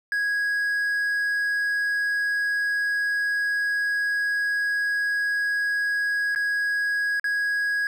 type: tone with dropouts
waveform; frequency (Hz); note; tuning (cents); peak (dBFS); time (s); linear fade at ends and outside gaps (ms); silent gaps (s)
triangle; 1656; G#6; -5; -20; 0.12-7.87; 1; 6.349-6.359 / 7.197-7.242
effects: none